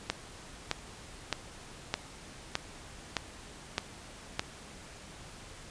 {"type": "click train", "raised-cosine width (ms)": 0.2, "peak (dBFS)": -11, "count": 8, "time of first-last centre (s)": [0.1, 4.394], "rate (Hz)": 1.63, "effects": ["pink hiss -49 dBFS RMS until 5.7 s", "resampled to 22050 Hz"]}